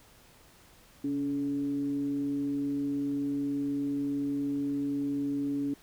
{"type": "tone with frequency modulation", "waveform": "sine", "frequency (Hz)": 282.3, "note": "C#4", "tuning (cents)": 32, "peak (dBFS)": -28, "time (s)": [1.04, 5.74], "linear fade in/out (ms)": 5, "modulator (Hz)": 148, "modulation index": 0.31, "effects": ["pink hiss -58 dBFS RMS until 5.82 s"]}